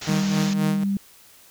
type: low-pass noise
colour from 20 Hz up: white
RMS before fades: -34 dBFS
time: 0.01-0.54 s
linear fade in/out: 10 ms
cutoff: 7000 Hz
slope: 96 dB/octave
type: tone with tremolo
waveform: sawtooth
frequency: 155.2 Hz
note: D#3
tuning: 4 cents flat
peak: -18 dBFS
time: 0.07-0.84 s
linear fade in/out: 5 ms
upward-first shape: sine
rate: 3.8 Hz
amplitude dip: 75%
type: tone with pitch glide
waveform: sine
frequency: 196 to 198.05 Hz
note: G3 to G3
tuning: 0 to +18 cents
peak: -20 dBFS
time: 0.09-0.97 s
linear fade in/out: 2 ms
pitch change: +18 cents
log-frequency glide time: 0.26-0.46 s
effects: white hiss -51 dBFS RMS until 1.5 s